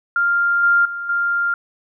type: tone with level steps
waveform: sine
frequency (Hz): 1396.9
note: F6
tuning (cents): 0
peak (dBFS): -14 / -11 / -24 / -16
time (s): 0.16-1.54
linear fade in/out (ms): 2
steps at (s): 0.63 / 0.85 / 1.09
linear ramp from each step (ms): 5
effects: none